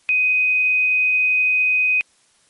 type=tone; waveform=sine; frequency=2505 Hz; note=D#7; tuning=11 cents sharp; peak=-14 dBFS; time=0.09-2.01 s; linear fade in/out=0 ms; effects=white hiss -58 dBFS RMS until 2.49 s + MP3 48 kbps